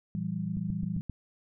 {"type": "chord", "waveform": "sine", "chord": "E diminished", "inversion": "second", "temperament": "equal with one note detuned", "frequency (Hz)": [116.54, 168.37, 196], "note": ["Bb2", "E3", "G3"], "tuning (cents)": [0, 37, 0], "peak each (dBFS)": [-38, -33, -34], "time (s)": [0.15, 1.01], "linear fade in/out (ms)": 0}
{"type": "click train", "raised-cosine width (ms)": 5, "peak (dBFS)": -24, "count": 5, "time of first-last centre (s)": [0.57, 1.097], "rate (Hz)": 7.59}
{"effects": []}